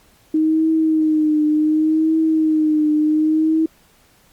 sine tone with vibrato, 311.4 Hz, D#4, 2 cents sharp, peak -13 dBFS, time 0.34-3.66 s, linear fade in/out 5 ms, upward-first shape triangle, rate 0.68 Hz, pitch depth 52 cents each way, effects pink hiss -54 dBFS RMS until 4.32 s + Opus 48 kbps

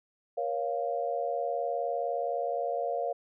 sine chord, Bb minor, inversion none, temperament equal with one note detuned, 474.9 / 554.4 / 698.5 Hz, Bb4 / Db5 / F5, +32 / 0 / 0 cents, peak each -34 / -33 / -32 dBFS, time 0.37-3.13 s, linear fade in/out 10 ms, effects none

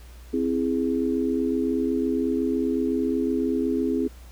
sine chord, C augmented, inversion none, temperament equal, 261.6 / 329.6 / 415.3 Hz, C4 / E4 / G#4, 0 / 0 / 0 cents, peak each -24 / -27 / -27 dBFS, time 0.33-4.08 s, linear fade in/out 10 ms, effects added 60 Hz sine -42 dBFS peak until 4.31 s + pink hiss -53 dBFS RMS until 4.31 s

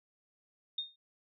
sine tone with exponential decay, 3676 Hz, A#7, 25 cents flat, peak -30 dBFS, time 0.78-0.96 s, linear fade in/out 5 ms, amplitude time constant 38 ms, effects none

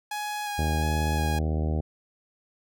sawtooth tone with vibrato, 830.6 Hz, G#5, in tune, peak -26 dBFS, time 0.11-1.39 s, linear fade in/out 5 ms, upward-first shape square, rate 1.4 Hz, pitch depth 13 cents each way
harmonic tone, 77.78 Hz, D#2, in tune, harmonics 1 / 2 / 3 / 4 / 5 / 6 / 7 / 8 / 9 / 10, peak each -25 / -31 / -35 / -37 / -39 / -41 / -42 / -43 / -44 / -45 dBFS, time 0.58-1.81 s, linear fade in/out 10 ms
effects none

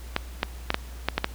clicks, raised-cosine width 0.3 ms, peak -6 dBFS, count 7, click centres 0.164 / 0.431 / 0.704 / 0.744 / 1.086 / 1.18 / 1.244 s, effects added 60 Hz sine -37 dBFS peak until 1.34 s + pink hiss -48 dBFS RMS until 1.34 s

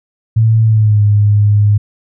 sine tone with pitch glide, 111.8 to 103.71 Hz, A2 to G#2, +28 to -2 cents, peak -6 dBFS, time 0.36-1.78 s, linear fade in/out 10 ms, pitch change -130 cents, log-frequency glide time 0.63-1.02 s, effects none

